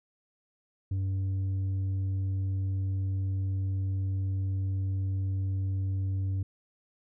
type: tone with tanh clipping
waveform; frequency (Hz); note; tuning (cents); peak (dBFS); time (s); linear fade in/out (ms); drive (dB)
sine; 96; G2; -36; -28; 0.91-6.43; 5; 4
effects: none